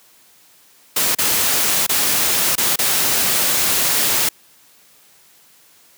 white noise with dropouts, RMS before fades -17 dBFS, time 0.96-4.29 s, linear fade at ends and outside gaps 5 ms, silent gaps 1.15-1.185 / 1.866-1.892 / 2.555-2.579 / 2.759-2.788 s, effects white hiss -51 dBFS RMS until 5.97 s + high-pass 100 Hz 12 dB/octave

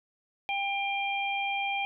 harmonic tone, 796 Hz, G5, 26 cents sharp, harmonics 1 / 3 / 4, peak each -31 / -31 / -38 dBFS, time 0.49-1.85 s, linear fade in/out 0 ms, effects none

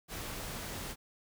pink noise, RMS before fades -41 dBFS, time 0.08-0.96 s, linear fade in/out 50 ms, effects none

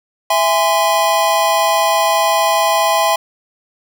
square chord, E augmented, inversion none, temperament just, 659.3 / 824.1 / 1030.1 Hz, E5 / G#5 / B#5, 0 / -14 / -27 cents, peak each -17 dBFS, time 0.3-3.16 s, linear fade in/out 5 ms, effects none

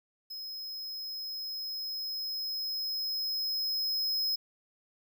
square tone with level ramp, 5120 Hz, D#8, 49 cents sharp, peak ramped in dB -39 to -28 dBFS, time 0.3-4.36 s, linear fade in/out 10 ms, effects 11-bit

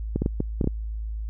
clicks, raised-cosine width 3 ms, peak -10 dBFS, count 7, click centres 0.16 / 0.22 / 0.261 / 0.404 / 0.612 / 0.643 / 0.674 s, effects added 54 Hz sine -28 dBFS peak until 1.29 s

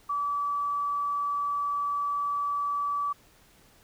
sine tone, 1151 Hz, D6, 35 cents flat, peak -26 dBFS, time 0.09-3.13 s, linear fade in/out 10 ms, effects pink hiss -59 dBFS RMS until 3.83 s

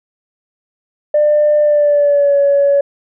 sine tone with pitch glide, 597 to 564.1 Hz, D5 to C#5, +28 to +30 cents, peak -7 dBFS, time 1.14-2.81 s, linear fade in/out 5 ms, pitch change -98 cents, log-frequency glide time 1.61-2.37 s, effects tanh soft clip ceiling -4 dBFS

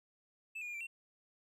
triangle tone with pitch steps, 2627 / 2441 / 2417 / 2346 / 2719 Hz, E7 / D#7 / D7 / D7 / F7, -7 / -34 / +49 / -2 / -47 cents, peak -39 dBFS, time 0.55-0.87 s, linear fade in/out 10 ms, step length 64 ms, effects none

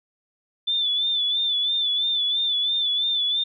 sine tone with vibrato, 3510 Hz, A7, 5 cents flat, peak -20 dBFS, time 0.67-3.44 s, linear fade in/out 10 ms, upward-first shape sine, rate 3 Hz, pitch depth 56 cents each way, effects none

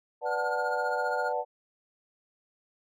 sine chord, B minor seventh, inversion none, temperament equal, 493.9 / 587.3 / 740 / 880 Hz, B4 / D5 / F#5 / A5, 0 / 0 / 0 / 0 cents, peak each -33 dBFS, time 0.21-1.45 s, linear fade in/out 50 ms
triangle tone with tremolo, 1427 Hz, F6, 37 cents sharp, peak -28 dBFS, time 0.25-1.33 s, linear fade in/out 50 ms, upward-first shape triangle, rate 15 Hz, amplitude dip 75%
effects none

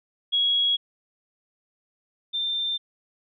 sine tone pair in turn, 3322 / 3584 Hz, G#7 / A7, 0 / +31 cents, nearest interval minor second, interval 131 cents, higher second, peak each -19 / -24 dBFS, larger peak first, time 0.32-0.77 / 2.33-2.78 s, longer neither, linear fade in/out 20 ms, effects none

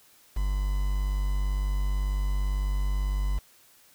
triangle tone with quantisation, 49 Hz, G1, in tune, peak -22 dBFS, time 0.36-3.39 s, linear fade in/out 10 ms, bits 7, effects white hiss -58 dBFS RMS until 3.94 s

